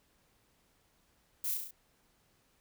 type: noise with echo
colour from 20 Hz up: violet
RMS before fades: -35 dBFS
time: 1.44-1.54 s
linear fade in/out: 5 ms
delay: 34 ms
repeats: 5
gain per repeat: -3 dB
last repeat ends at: 1.71 s
effects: pink hiss -71 dBFS RMS until 2.6 s